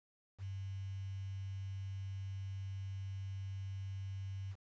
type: tone with quantisation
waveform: sine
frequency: 96.9 Hz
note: G2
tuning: 20 cents flat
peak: -40 dBFS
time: 0.38-4.56 s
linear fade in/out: 50 ms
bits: 10
effects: resampled to 16000 Hz